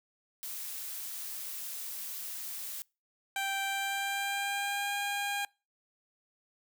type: noise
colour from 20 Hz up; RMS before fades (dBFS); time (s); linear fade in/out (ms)
blue; -40; 0.43-2.82; 0
type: tone with pitch glide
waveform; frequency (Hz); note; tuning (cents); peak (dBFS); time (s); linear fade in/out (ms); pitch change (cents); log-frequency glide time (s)
15% pulse; 784 to 807.9; G5 to G#5; 0 to -48; -25; 3.36-5.45; 2; +52; 3.65-4.94
effects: noise-tail reverb RT60 0.3 s tail -26 dB re dry